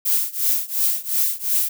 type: noise with tremolo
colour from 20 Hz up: violet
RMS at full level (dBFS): -17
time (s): 0.05-1.69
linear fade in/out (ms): 10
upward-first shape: triangle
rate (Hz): 2.8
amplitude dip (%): 95
effects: none